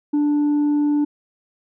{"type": "tone with tanh clipping", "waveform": "triangle", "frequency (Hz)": 293.7, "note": "D4", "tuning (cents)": 0, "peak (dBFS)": -16, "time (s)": [0.13, 1.05], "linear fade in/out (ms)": 10, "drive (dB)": 7, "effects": []}